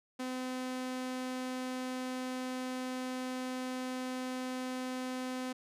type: tone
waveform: sawtooth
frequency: 255.5 Hz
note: C4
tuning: 41 cents flat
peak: -32 dBFS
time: 0.19-5.53 s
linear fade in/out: 10 ms
effects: low-pass 11000 Hz 12 dB/octave